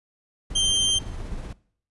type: noise with tremolo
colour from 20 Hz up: brown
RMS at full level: -32 dBFS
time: 0.5-1.53 s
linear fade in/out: 5 ms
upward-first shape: triangle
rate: 16 Hz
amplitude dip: 35%
type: tone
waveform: sawtooth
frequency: 3147 Hz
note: G7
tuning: 6 cents sharp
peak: -16 dBFS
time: 0.55-0.99 s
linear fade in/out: 10 ms
effects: noise-tail reverb RT60 0.6 s tail -22 dB re dry + resampled to 24000 Hz